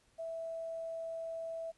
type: tone with quantisation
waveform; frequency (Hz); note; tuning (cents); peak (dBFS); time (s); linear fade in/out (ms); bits
sine; 657; E5; -6; -38; 0.18-1.72; 20; 11
effects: pink hiss -70 dBFS RMS until 1.77 s + resampled to 24000 Hz